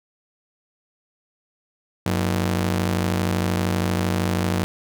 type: ring-modulated tone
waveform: sawtooth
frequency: 137.8 Hz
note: C#3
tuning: 10 cents flat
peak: -13 dBFS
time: 2.06-4.64 s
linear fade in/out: 0 ms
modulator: 42.5 Hz
effects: none